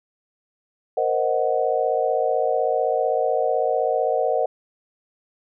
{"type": "chord", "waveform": "sine", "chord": "C half-diminished seventh", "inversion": "third", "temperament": "equal with one note detuned", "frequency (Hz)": [467.5, 523.3, 622.3, 740], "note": ["Bb4", "C5", "Eb5", "Gb5"], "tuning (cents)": [5, 0, 0, 0], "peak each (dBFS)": -24, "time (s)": [0.97, 4.46], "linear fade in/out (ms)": 5, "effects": []}